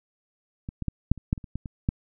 clicks, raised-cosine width 5 ms, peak -21 / -18 / -14 / -6 / -28 / -9 / -25 / -28 / -18 / -23 / -10 dBFS, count 11, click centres 0.689 / 0.823 / 0.883 / 1.116 / 1.177 / 1.329 / 1.378 / 1.442 / 1.556 / 1.658 / 1.889 s, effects none

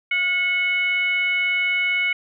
sine tone with frequency modulation, 2199 Hz, C#7, 14 cents flat, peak -18 dBFS, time 0.11-2.13 s, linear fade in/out 5 ms, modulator 761 Hz, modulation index 0.54, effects none

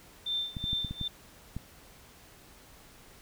sine tone with tremolo, 3572 Hz, A7, 25 cents sharp, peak -28 dBFS, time 0.26-1.08 s, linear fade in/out 5 ms, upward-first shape sine, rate 2.6 Hz, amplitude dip 90%
clicks, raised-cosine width 5 ms, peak -23 dBFS, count 7, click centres 0.568 / 0.641 / 0.731 / 0.847 / 0.91 / 1.013 / 1.566 s
effects pink hiss -55 dBFS RMS until 3.21 s

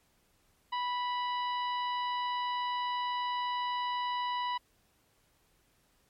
harmonic tone, 984 Hz, B5, 7 cents flat, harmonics 1 / 2 / 3 / 4 / 5, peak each -31 / -42 / -42 / -46 / -55 dBFS, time 0.72-4.58 s, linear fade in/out 10 ms, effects pink hiss -70 dBFS RMS until 6.09 s + MP3 64 kbps

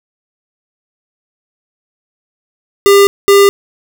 square tone pair in turn, 400 / 400 Hz, G4 / G4, +35 / +35 cents, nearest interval unison, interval 0 cents, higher neither, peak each -4 dBFS, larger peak neither, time 2.86-3.07 / 3.28-3.49 s, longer neither, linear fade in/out 0 ms, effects none

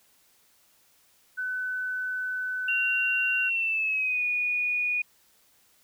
sine tone, 1506 Hz, F#6, 30 cents sharp, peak -28 dBFS, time 1.37-3.5 s, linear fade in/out 20 ms
sine tone with pitch glide, 2760 to 2459 Hz, F7 to D#7, -21 to -21 cents, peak -24 dBFS, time 2.68-5.02 s, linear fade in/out 5 ms, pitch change -200 cents, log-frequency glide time 3.43-4.24 s
effects white hiss -63 dBFS RMS until 5.83 s

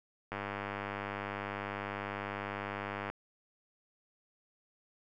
click train, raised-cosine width 0.5 ms, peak -22 dBFS, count 279, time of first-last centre 0.32-3.1 s, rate 100 Hz, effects none

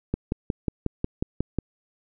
click train, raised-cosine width 3 ms, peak -11 dBFS, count 9, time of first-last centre 0.14-1.587 s, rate 5.53 Hz, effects none

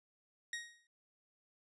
sawtooth tone with exponential decay, 1879 Hz, A#6, 13 cents sharp, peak -33 dBFS, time 0.53-0.87 s, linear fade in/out 2 ms, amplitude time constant 72 ms, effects resampled to 22050 Hz

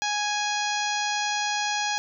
harmonic tone, 830.6 Hz, G#5, in tune, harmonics 1 / 2 / 3 / 4 / 5 / 6 / 7 / 8, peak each -28 / -31 / -33 / -34 / -35 / -36 / -36 / -37 dBFS, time 0.02-1.98 s, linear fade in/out 0 ms, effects none

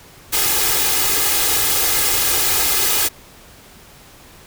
white noise with comb filter, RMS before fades -17 dBFS, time 0.32-3.09 s, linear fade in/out 20 ms, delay 2.4 ms, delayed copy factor +0.75, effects pink hiss -44 dBFS RMS until 4.46 s

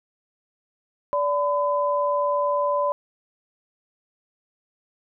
sine tone pair together, 579.7 / 1009 Hz, D5 / B5, -23 / +37 cents, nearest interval minor seventh, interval 960 cents, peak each -22 / -23 dBFS, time 1.13-2.92 s, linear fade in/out 0 ms, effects none

